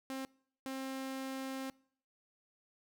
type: tone bursts at uneven times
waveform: sawtooth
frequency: 265.8 Hz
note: C4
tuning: 27 cents sharp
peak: -35 dBFS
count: 2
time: 0.1-0.25 / 0.66-1.7 s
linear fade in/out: 0 ms
effects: noise-tail reverb RT60 0.6 s tail -24 dB re dry

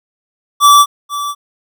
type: tone with echo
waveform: square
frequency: 1158 Hz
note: D6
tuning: 25 cents flat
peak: -4 dBFS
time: 0.6-0.86 s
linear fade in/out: 50 ms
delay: 490 ms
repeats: 1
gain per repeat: -14 dB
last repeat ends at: 1.35 s
effects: none

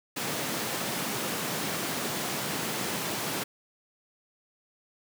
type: high-pass noise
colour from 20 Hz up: pink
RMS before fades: -32 dBFS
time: 0.16-3.44 s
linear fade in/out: 10 ms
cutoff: 140 Hz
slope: 24 dB/octave
effects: none

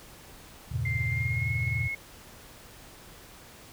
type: chord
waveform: sine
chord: E diminished seventh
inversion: none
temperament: just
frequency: 82.41 / 98.89 / 118.67 / 142.4 Hz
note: E2 / G2 / Bb2 / Db3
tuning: 0 / +16 / +31 / +47 cents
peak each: -34 / -34 / -30 / -35 dBFS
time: 0.71-1.88 s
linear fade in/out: 10 ms
type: tone with pitch glide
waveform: sine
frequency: 2096 to 2175 Hz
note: C7 to C#7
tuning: +2 to -33 cents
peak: -30 dBFS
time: 0.85-1.95 s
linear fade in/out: 5 ms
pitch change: +65 cents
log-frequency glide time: 1.07-1.51 s
effects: tanh soft clip ceiling -15 dBFS + pink hiss -50 dBFS RMS until 3.72 s

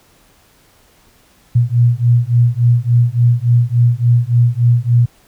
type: beating tone pair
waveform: sine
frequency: 118.2 / 121.7 Hz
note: A#2 / B2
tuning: +24 / -25 cents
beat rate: 3.5 Hz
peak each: -12 dBFS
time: 1.55-5.06 s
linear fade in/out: 10 ms
effects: pink hiss -51 dBFS RMS until 5.27 s

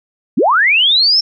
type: linear sweep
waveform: sine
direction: up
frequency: 166 to 5460 Hz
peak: -8 dBFS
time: 0.37-1.21 s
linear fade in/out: 10 ms
effects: none

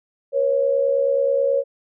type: tone pair together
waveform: sine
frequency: 480.7 / 550 Hz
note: B4 / C#5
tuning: -47 / -14 cents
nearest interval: major second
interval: 233 cents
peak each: -22 / -17 dBFS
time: 0.32-1.64 s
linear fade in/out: 50 ms
effects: none

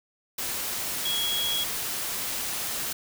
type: tone in noise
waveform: sine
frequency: 3322 Hz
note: G#7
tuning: in tune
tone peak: -26 dBFS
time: 1.05-1.64 s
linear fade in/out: 5 ms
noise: white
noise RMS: -31 dBFS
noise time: 0.38-2.93 s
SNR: +2 dB
effects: none

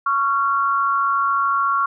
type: tone pair together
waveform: sine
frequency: 1110.9 / 1377 Hz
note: C#6 / F6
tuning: +3 / -25 cents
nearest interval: major third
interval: 372 cents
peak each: -18 / -20 dBFS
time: 0.06-1.86 s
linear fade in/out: 5 ms
effects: none

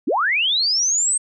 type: linear sweep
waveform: sine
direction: up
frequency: 202.3 to 8440 Hz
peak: -16 dBFS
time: 0.07-1.18 s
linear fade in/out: 10 ms
effects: none

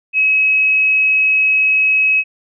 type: tone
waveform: sine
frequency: 2559 Hz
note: D#7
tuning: 48 cents sharp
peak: -10 dBFS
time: 0.13-2.24 s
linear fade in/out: 50 ms
effects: none

